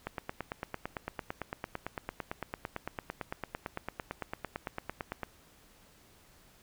click train, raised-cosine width 0.5 ms, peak -20 dBFS, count 47, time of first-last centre 0.07-5.233 s, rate 8.91 Hz, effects pink hiss -61 dBFS RMS until 6.62 s

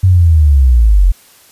sine linear sweep, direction down, 95.4 to 42 Hz, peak -4 dBFS, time 0.03-1.12 s, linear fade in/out 10 ms, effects white hiss -44 dBFS RMS until 1.51 s + resampled to 32000 Hz

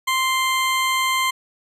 20% pulse tone, 1046.5 Hz, C6, in tune, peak -13 dBFS, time 0.07-1.31 s, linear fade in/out 10 ms, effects resampled to 32000 Hz

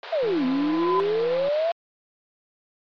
pink band-pass noise, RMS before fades -38 dBFS, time 0.03-1.72 s, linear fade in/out 2 ms, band 450 to 4400 Hz, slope 48 dB/octave
sine exponential two-way sweep, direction down then up, 691 to 251.6 to 691 Hz, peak -20 dBFS, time 0.12-1.72 s, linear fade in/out 10 ms, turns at 0.45 s
sine tone with exponential growth, 1012 Hz, B5, 42 cents sharp, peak -19 dBFS, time 0.17-1 s, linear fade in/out 0 ms, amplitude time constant 180 ms
click train, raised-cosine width 1 ms, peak -25 dBFS, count 213, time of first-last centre 0.23-1.484 s, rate 169 Hz
effects MP3 48 kbps

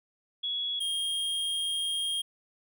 sine / square tone pair in turn, 3359 / 3233 Hz, G#7 / G#7, +19 / -47 cents, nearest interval minor second, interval 66 cents, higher first, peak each -29 / -29 dBFS, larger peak neither, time 0.43-0.8 / 0.8-2.22 s, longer second, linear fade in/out 10 ms, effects none

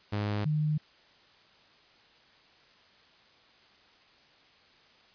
sawtooth / sine tone pair in turn, 103.83 / 152.24 Hz, G#2 / D#3, 0 / -37 cents, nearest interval perfect fifth, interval 663 cents, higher second, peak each -25 dBFS, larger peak neither, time 0.12-0.45 / 0.45-0.78 s, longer neither, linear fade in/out 10 ms, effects white hiss -60 dBFS RMS until 5.14 s + resampled to 11025 Hz

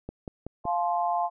click train, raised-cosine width 2 ms, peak -22 dBFS, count 4, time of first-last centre 0.09-0.654 s, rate 5.32 Hz
sine chord, F major, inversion none, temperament equal with one note detuned, 698.5 / 862.4 / 1046.5 Hz, F5 / A5 / C6, 0 / -35 / 0 cents, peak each -26 / -29 / -31 dBFS, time 0.64-1.3 s, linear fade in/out 50 ms
effects none

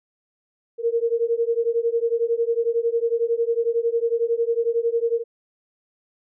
sine beating tone pair, 459.5 / 470.5 Hz, A#4 / A#4, -25 / +16 cents, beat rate 11 Hz, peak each -22 dBFS, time 0.78-5.24 s, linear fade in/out 50 ms, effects none

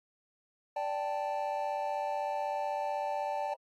triangle chord, D suspended fourth, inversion none, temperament equal with one note detuned, 585.6 / 784 / 880 Hz, D5 / G5 / A5, -5 / 0 / 0 cents, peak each -34 dBFS, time 0.76-3.54 s, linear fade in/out 5 ms, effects AAC 48 kbps

